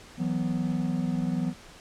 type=chord; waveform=triangle; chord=E suspended second; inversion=none; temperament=just; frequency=164.81 / 185.42 / 247.2 Hz; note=E3 / F#3 / B3; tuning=0 / +4 / +2 cents; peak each=-28 dBFS; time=0.17-1.54 s; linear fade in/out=50 ms; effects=pink hiss -49 dBFS RMS until 1.8 s + low-pass 8000 Hz 12 dB/octave